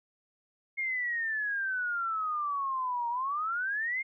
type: exponential two-way sweep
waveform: sine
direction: down then up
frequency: 2154 to 932.3 to 2154 Hz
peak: -29 dBFS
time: 0.77-4.03 s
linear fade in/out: 20 ms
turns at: 3.09 s
effects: none